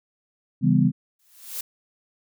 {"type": "chord", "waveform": "sine", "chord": "C# half-diminished seventh", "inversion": "none", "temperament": "just", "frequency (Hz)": [138.59, 166.31, 199.57, 249.5], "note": ["C#3", "E3", "G3", "B3"], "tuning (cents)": [0, 16, 31, 18], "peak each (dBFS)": -21, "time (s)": [0.61, 0.92], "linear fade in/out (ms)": 50}
{"type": "noise with exponential growth", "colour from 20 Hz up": "blue", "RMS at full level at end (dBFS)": -28, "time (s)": [1.19, 1.61], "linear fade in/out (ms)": 5, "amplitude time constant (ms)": 91}
{"effects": []}